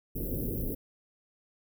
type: band-stop noise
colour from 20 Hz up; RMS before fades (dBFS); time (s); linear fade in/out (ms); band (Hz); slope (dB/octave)
pink; -33; 0.15-0.75; 10; 510 to 12000; 48
effects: none